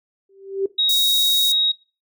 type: tone with exponential growth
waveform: sine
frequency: 390 Hz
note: G4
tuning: 9 cents flat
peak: -15 dBFS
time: 0.29-0.66 s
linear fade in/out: 5 ms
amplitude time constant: 80 ms
type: tone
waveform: sine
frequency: 3787 Hz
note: A#7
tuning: 27 cents sharp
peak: -16 dBFS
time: 0.78-1.72 s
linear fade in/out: 10 ms
type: high-pass noise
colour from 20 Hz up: white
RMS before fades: -25 dBFS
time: 0.89-1.52 s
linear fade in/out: 2 ms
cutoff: 5400 Hz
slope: 24 dB/octave
effects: noise-tail reverb RT60 0.3 s tail -18 dB re dry